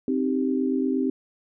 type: chord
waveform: sine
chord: C minor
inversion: none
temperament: equal with one note detuned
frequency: 262.7 / 311.1 / 392 Hz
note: C4 / Eb4 / G4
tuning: +7 / 0 / 0 cents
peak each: -23 / -28 / -28 dBFS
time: 0.08-1.1 s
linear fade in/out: 2 ms
effects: none